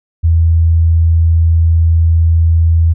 sine tone, 82.41 Hz, E2, in tune, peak -6 dBFS, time 0.23-2.94 s, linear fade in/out 20 ms, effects none

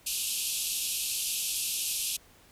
white band-pass noise, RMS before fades -32 dBFS, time 0.06-2.17 s, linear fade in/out 10 ms, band 2500 to 13000 Hz, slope 96 dB/octave, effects pink hiss -58 dBFS RMS until 2.51 s

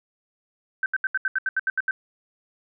sine tone bursts, 1544 Hz, G6, 27 cents flat, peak -20 dBFS, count 11, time 0.83-1.91 s, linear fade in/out 2 ms, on 30 ms, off 75 ms, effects none

